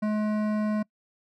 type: tone with hard clipping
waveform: sine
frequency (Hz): 212.6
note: G#3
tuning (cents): +41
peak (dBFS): -26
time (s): 0.02-0.83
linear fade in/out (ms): 10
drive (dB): 14
effects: noise-tail reverb RT60 0.1 s tail -25 dB re dry